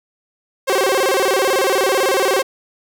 sawtooth tone with vibrato, 451 Hz, A4, 43 cents sharp, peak -10 dBFS, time 0.67-2.43 s, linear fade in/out 20 ms, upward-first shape square, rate 18 Hz, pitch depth 290 cents each way, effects none

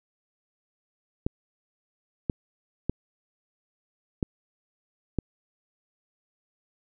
clicks, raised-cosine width 3 ms, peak -12 dBFS, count 5, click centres 1.265 / 2.298 / 2.896 / 4.228 / 5.187 s, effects none

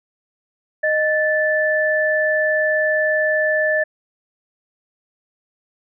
sine tone pair together, 619 / 1754.1 Hz, D#5 / A6, -9 / -6 cents, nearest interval octave + tritone, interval 1803 cents, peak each -18 dBFS, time 0.83-3.84 s, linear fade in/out 10 ms, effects none

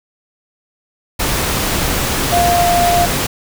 sine tone in noise, 698.5 Hz, F5, in tune, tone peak -11 dBFS, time 2.32-3.06 s, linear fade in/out 10 ms, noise pink, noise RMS -17 dBFS, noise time 1.19-3.27 s, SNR +3 dB, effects none

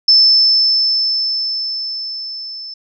sine tone with level ramp, 5274 Hz, E8, in tune, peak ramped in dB -5 to -27 dBFS, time 0.08-2.74 s, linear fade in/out 5 ms, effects none

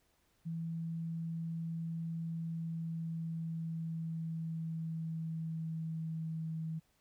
sine tone with pitch glide, 164.81 to 160.49 Hz, E3 to E3, 0 to -46 cents, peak -36 dBFS, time 0.45-6.8 s, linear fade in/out 20 ms, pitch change -46 cents, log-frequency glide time 2.31-6.62 s, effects pink hiss -74 dBFS RMS until 7 s

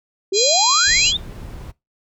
sine exponential sweep, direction up, 370 to 3729 Hz, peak -17 dBFS, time 0.32-1.17 s, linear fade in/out 5 ms
harmonic tone, 815 Hz, G#5, 33 cents flat, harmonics 3 / 4 / 5 / 6 / 7 / 8 / 9, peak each -27 / -27 / -18 / -23 / -29 / -23 / -23 dBFS, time 0.33-1.13 s, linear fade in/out 50 ms
brown noise, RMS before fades -33 dBFS, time 0.86-1.72 s, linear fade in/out 20 ms
effects noise-tail reverb RT60 0.2 s tail -21 dB re dry

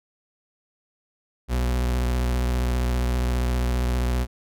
40% pulse tone with vibrato, 61.5 Hz, B1, 7 cents flat, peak -20 dBFS, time 1.48-4.27 s, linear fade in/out 50 ms, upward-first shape sine, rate 15 Hz, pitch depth 42 cents each way, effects none

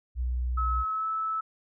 sine tone with vibrato, 61.74 Hz, B1, in tune, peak -26 dBFS, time 0.15-0.85 s, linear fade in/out 50 ms, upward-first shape square, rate 18 Hz, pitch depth 10 cents each way
sine tone with pitch glide, 1291 to 1307.5 Hz, E6 to E6, -37 to -15 cents, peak -27 dBFS, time 0.57-1.41 s, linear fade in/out 10 ms, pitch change +22 cents, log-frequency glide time 0.93-1.07 s
effects none

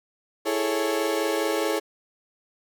35% pulse chord, A major seventh, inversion second, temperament equal, 329.6 / 415.3 / 440 / 554.4 Hz, E4 / G#4 / A4 / C#5, 0 / 0 / 0 / 0 cents, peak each -27 dBFS, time 0.45-1.8 s, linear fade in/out 20 ms, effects none

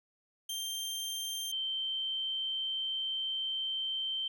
sawtooth / sine tone pair in turn, 3162 / 3117 Hz, G7 / G7, +14 / -11 cents, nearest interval unison, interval 25 cents, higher first, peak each -32 / -32 dBFS, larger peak neither, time 0.49-1.52 / 1.52-4.28 s, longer second, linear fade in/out 5 ms, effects 12-bit

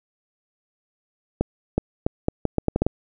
accelerating click train, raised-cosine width 2 ms, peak -6 dBFS, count 10, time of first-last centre 1.41-2.866 s, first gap 370 ms, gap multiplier 0.77, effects none

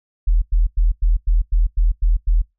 sine tone bursts, 40.38 Hz, E1, 35 cents flat, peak -11 dBFS, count 9, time 0.27-2.42 s, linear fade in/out 10 ms, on 150 ms, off 100 ms, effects noise-tail reverb RT60 0.2 s tail -24 dB re dry

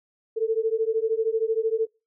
sine beating tone pair, 440 / 453 Hz, A4 / A#4, 0 / -50 cents, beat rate 13 Hz, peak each -24 dBFS, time 0.36-1.87 s, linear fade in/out 20 ms, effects noise-tail reverb RT60 0.3 s tail -25 dB re dry

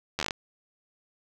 slowing click train, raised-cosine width 0.2 ms, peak -11 dBFS, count 8, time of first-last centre 0.19-0.308 s, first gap 11 ms, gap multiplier 1.14, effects none

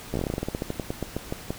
slowing click train, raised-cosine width 2 ms, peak -14 dBFS, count 21, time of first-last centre 0.14-1.505 s, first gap 15 ms, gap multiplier 1.14, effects pink hiss -42 dBFS RMS until 1.58 s

